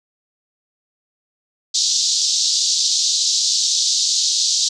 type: band-pass noise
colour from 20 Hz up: pink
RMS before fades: -18 dBFS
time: 1.74-4.69 s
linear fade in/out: 10 ms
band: 3800 to 7000 Hz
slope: 48 dB/octave
effects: none